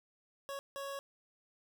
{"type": "tone bursts at uneven times", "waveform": "25% pulse", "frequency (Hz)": 554.4, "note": "C#5", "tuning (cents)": 0, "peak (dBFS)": -36, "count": 2, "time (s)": [[0.49, 0.59], [0.76, 0.99]], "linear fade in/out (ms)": 0, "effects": []}